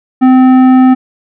sine tone with tanh clipping, 257.7 Hz, C4, 26 cents flat, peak -4 dBFS, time 0.21-0.95 s, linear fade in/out 20 ms, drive 12 dB, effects none

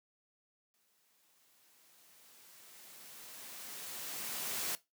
white noise with exponential growth, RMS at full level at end -36 dBFS, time 0.74-4.75 s, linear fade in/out 0 ms, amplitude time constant 870 ms, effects noise-tail reverb RT60 0.2 s tail -18 dB re dry + high-pass 150 Hz 12 dB/octave

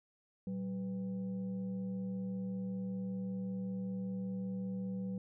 sine tone with frequency modulation, 189.9 Hz, F#3, 45 cents sharp, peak -36 dBFS, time 0.47-5.18 s, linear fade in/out 2 ms, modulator 305 Hz, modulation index 0.45, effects none

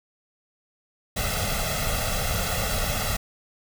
pink noise with comb filter, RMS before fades -26 dBFS, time 1.16-3.17 s, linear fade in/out 10 ms, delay 1.5 ms, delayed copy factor +0.9, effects none

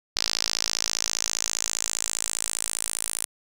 sawtooth tone with band-pass filter sweep, 55 Hz, A1, in tune, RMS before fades -28 dBFS, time 0.16-3.25 s, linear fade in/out 5 ms, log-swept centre 4900 to 9700 Hz, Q 3.6, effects none

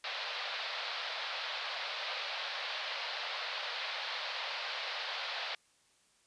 white band-pass noise, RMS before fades -39 dBFS, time 0.04-5.55 s, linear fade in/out 2 ms, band 520 to 4500 Hz, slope 48 dB/octave, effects white hiss -69 dBFS RMS until 6.26 s + resampled to 22050 Hz

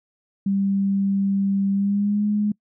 sine tone with pitch glide, 196.8 to 208.5 Hz, G3 to G#3, +7 to +7 cents, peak -18 dBFS, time 0.46-2.52 s, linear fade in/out 5 ms, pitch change +100 cents, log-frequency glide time 1.72-2.25 s, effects noise-tail reverb RT60 0.1 s tail -25 dB re dry

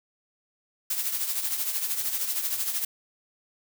blue noise with tremolo, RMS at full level -26 dBFS, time 0.9-2.85 s, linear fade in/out 5 ms, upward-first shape triangle, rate 13 Hz, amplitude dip 65%, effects none

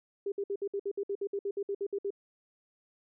sine tone bursts, 400 Hz, G4, 35 cents sharp, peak -30 dBFS, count 16, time 0.26-2.105 s, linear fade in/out 5 ms, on 60 ms, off 59 ms, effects none

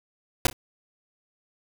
pink noise with echo, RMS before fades -19 dBFS, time 0.45-0.47 s, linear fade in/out 2 ms, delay 30 ms, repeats 2, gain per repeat -12 dB, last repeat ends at 0.53 s, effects none

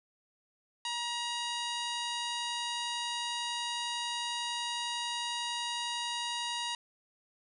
harmonic tone, 951 Hz, A#5, 34 cents sharp, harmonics 1 / 2 / 3 / 4 / 5 / 6 / 7 / 8 / 9 / 10, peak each -38 / -43 / -39 / -39 / -44 / -51 / -46 / -54 / -57 / -49 dBFS, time 0.85-6.75 s, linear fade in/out 2 ms, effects none

